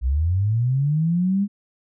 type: linear sweep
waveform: sine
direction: up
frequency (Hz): 58.5 to 205.9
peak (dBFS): -17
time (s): 0.01-1.48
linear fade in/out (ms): 50
effects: none